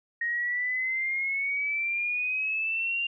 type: exponential sweep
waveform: sine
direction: up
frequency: 1867 to 2794 Hz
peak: -26 dBFS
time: 0.21-3.07 s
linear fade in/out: 5 ms
effects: none

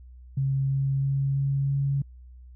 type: tone with pitch steps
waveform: sine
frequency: 135.9 / 136.69 / 137.48 / 138.28 / 139.08 Hz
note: C#3 / C#3 / C#3 / C#3 / C#3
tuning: -34 / -24 / -14 / -4 / +6 cents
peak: -22 dBFS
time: 0.37-2.02 s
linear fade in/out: 5 ms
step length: 330 ms
effects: added 62 Hz sine -44 dBFS peak until 2.55 s

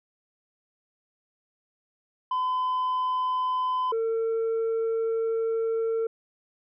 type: tone pair in turn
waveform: sine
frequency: 1015 / 452.1 Hz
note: B5 / A4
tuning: +47 / +47 cents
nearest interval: octave + major second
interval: 1400 cents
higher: first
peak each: -21 dBFS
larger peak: neither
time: 2.31-3.92 / 3.92-6.07 s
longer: second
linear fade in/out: 5 ms
effects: tanh soft clip ceiling -23 dBFS

